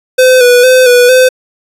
square tone with vibrato, 501 Hz, B4, 25 cents sharp, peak -3 dBFS, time 0.18-1.29 s, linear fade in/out 10 ms, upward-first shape square, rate 2.2 Hz, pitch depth 37 cents each way, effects resampled to 32000 Hz

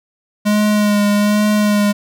square tone with vibrato, 207.9 Hz, G#3, 2 cents sharp, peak -12 dBFS, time 0.45-1.93 s, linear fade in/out 20 ms, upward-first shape sine, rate 1.2 Hz, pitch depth 22 cents each way, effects none

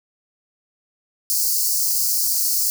white high-pass noise, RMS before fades -20 dBFS, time 1.3-2.7 s, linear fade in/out 0 ms, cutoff 4400 Hz, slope 96 dB/octave, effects none

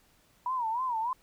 sine tone with vibrato, 958 Hz, A#5, 47 cents sharp, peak -28 dBFS, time 0.46-1.13 s, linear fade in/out 2 ms, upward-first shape sine, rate 3.3 Hz, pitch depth 150 cents each way, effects pink hiss -65 dBFS RMS until 1.22 s

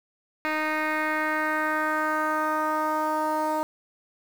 10% pulse tone with low-pass filter sweep, 309.2 Hz, D#4, 11 cents flat, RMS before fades -26 dBFS, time 0.45-3.63 s, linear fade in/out 0 ms, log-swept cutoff 2600 to 880 Hz, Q 2.3, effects 7-bit

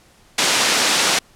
white band-pass noise, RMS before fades -17 dBFS, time 0.38-1.19 s, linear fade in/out 5 ms, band 190 to 6100 Hz, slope 12 dB/octave, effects pink hiss -52 dBFS RMS until 1.35 s + low-pass 11000 Hz 12 dB/octave

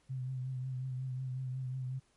sine tone with vibrato, 129.3 Hz, C3, 20 cents flat, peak -35 dBFS, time 0.09-2 s, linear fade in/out 20 ms, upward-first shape triangle, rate 5.5 Hz, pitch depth 44 cents each way, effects pink hiss -71 dBFS RMS until 2.16 s + MP3 48 kbps

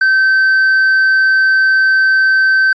triangle tone, 1546 Hz, G6, 24 cents flat, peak -6 dBFS, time 0.01-2.73 s, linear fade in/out 5 ms, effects resampled to 16000 Hz

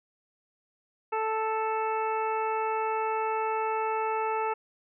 harmonic tone, 440 Hz, A4, in tune, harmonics 1 / 2 / 3 / 4 / 5 / 6, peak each -31 / -29 / -34 / -45 / -43 / -41 dBFS, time 1.12-4.54 s, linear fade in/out 10 ms, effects none

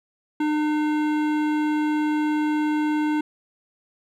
sine tone with hard clipping, 302.8 Hz, D#4, 47 cents flat, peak -22 dBFS, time 0.4-3.21 s, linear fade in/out 5 ms, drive 15 dB, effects none

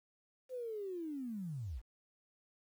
sine linear sweep, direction down, 523.3 to 43.82 Hz, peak -39 dBFS, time 0.49-1.82 s, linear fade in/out 50 ms, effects 11-bit

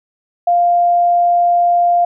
sine tone, 698.5 Hz, F5, in tune, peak -9 dBFS, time 0.47-2.05 s, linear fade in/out 5 ms, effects none

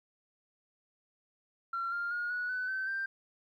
sine tone with pitch steps, 1366 / 1398.7 / 1432.3 / 1466.6 / 1501.7 / 1537.7 / 1574.6 Hz, F6 / F6 / F6 / F#6 / F#6 / G6 / G6, -39 / +2 / +43 / -16 / +25 / -34 / +7 cents, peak -31 dBFS, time 1.73-3.06 s, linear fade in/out 5 ms, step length 190 ms, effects tanh soft clip ceiling -28 dBFS + 12-bit

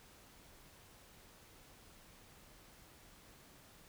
silence, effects pink hiss -61 dBFS RMS until 3.88 s

